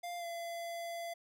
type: tone with pitch glide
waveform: square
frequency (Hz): 698.5 to 680.2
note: F5 to F5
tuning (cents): 0 to -46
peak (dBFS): -40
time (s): 0.03-1.14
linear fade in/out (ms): 10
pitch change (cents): -46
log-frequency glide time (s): 0.18-0.25
effects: none